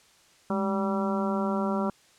harmonic tone with a mistuned harmonic, 193.6 Hz, G3, 21 cents flat, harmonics 1 / 2 / 3 / 4 / 5 / 6 / 7, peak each -27 / -33 / -33 / -37 / -35 / -38 / -37 dBFS, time 0.5-1.9 s, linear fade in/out 2 ms, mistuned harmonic 1, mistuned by +100 cents, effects white hiss -59 dBFS RMS until 2.18 s + low-pass 8000 Hz 12 dB/octave

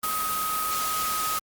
sine tone in noise, 1262 Hz, D#6, 24 cents sharp, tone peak -27 dBFS, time 0.03-1.39 s, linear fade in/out 5 ms, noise white, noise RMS -30 dBFS, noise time 0.03-1.39 s, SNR 0 dB, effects Opus 32 kbps

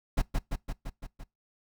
brown noise with echo, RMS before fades -24 dBFS, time 0.17-0.22 s, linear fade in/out 10 ms, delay 170 ms, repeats 6, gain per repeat -3 dB, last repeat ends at 1.24 s, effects noise-tail reverb RT60 0.2 s tail -23 dB re dry

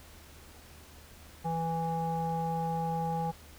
square tone with low-pass filter, 164.81 Hz, E3, in tune, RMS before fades -32 dBFS, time 1.44-3.32 s, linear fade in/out 20 ms, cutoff 790 Hz, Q 6.8, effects added 76 Hz sine -54 dBFS peak until 3.58 s + pink hiss -54 dBFS RMS until 3.58 s

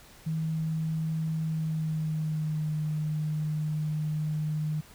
sine tone with pitch glide, 159.3 to 153.34 Hz, D#3 to D#3, +41 to -25 cents, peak -27 dBFS, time 0.26-4.81 s, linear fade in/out 10 ms, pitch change -66 cents, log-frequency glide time 1.42-2.75 s, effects pink hiss -53 dBFS RMS until 4.94 s

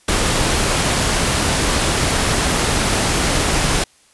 pink noise, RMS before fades -17 dBFS, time 0.08-3.84 s, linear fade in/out 5 ms, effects white hiss -53 dBFS RMS until 4.13 s + resampled to 24000 Hz

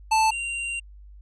square tone pair in turn, 880 / 2768 Hz, A5 / F7, 0 / -16 cents, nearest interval octave + minor sixth, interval 1984 cents, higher second, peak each -18 / -28 dBFS, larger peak first, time 0.11-0.31 / 0.31-0.8 s, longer second, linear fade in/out 10 ms, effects added 50 Hz sine -43 dBFS peak until 1.21 s + resampled to 24000 Hz

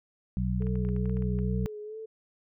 harmonic tone, 62.1 Hz, B1, 10 cents sharp, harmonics 1 / 2 / 3, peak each -30 / -31 / -30 dBFS, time 0.37-1.66 s, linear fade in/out 0 ms
sine tone with vibrato, 430.4 Hz, A4, 38 cents flat, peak -37 dBFS, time 0.6-2.06 s, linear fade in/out 10 ms, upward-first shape sine, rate 2.3 Hz, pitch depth 45 cents each way
clicks, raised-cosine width 0.5 ms, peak -35 dBFS, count 11, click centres 0.622 / 0.669 / 0.756 / 0.85 / 0.889 / 0.964 / 1.057 / 1.096 / 1.17 / 1.223 / 1.389 s
effects none

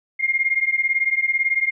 sine beating tone pair, 2119 / 2137 Hz, C7 / C7, +21 / +36 cents, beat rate 18 Hz, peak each -20 / -21 dBFS, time 0.19-1.71 s, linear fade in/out 20 ms, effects none

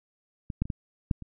clicks, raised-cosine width 5 ms, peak -21 / -13 / -25 / -17 / -12 / -28 dBFS, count 6, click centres 0.502 / 0.62 / 0.655 / 0.702 / 1.112 / 1.223 s, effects none

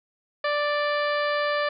harmonic tone, 587.3 Hz, D5, in tune, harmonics 1 / 2 / 3 / 4 / 5 / 6 / 7 / 8, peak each -25 / -28 / -29 / -36 / -39 / -40 / -41 / -41 dBFS, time 0.44-1.69 s, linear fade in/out 5 ms, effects none

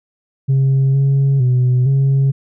sine tone with pitch steps, 134.9 / 137.5 / 125.8 / 136.4 Hz, C#3 / C#3 / B2 / C#3, -47 / -14 / +32 / -28 cents, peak -8 dBFS, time 0.48-2.32 s, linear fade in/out 20 ms, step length 460 ms, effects tanh soft clip ceiling -9 dBFS

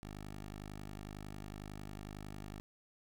10% pulse tone, 51 Hz, G#1, 31 cents flat, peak -37 dBFS, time 0.03-2.6 s, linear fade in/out 0 ms, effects none

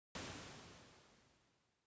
pink noise with exponential decay, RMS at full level -45 dBFS, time 0.15-1.86 s, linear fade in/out 2 ms, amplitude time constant 370 ms, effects high-pass 80 Hz 12 dB/octave + resampled to 16000 Hz

